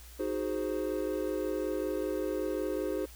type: chord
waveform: triangle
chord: Ab dominant seventh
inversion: second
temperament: equal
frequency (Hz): 311.1 / 370 / 415.3 / 523.3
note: Eb4 / Gb4 / Ab4 / C5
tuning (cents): 0 / 0 / 0 / 0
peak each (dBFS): -34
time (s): 0.19-3.06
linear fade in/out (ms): 10
effects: added 60 Hz sine -49 dBFS peak until 3.15 s + white hiss -54 dBFS RMS until 3.15 s